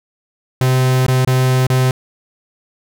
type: tone with dropouts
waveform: 45% pulse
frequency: 129 Hz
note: C3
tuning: 24 cents flat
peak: -11 dBFS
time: 0.61-1.91 s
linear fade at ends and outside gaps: 2 ms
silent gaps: 1.065-1.082 / 1.249-1.273 / 1.668-1.7 s
effects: none